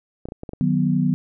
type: clicks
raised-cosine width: 2 ms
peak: -19 dBFS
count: 6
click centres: 0.255 / 0.287 / 0.321 / 0.434 / 0.492 / 0.534 s
type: chord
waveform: sine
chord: B major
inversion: first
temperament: just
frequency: 154.34 / 185.21 / 246.9 Hz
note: D#3 / F#3 / B3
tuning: -14 / +2 / 0 cents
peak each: -21 dBFS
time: 0.61-1.14 s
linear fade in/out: 0 ms
effects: none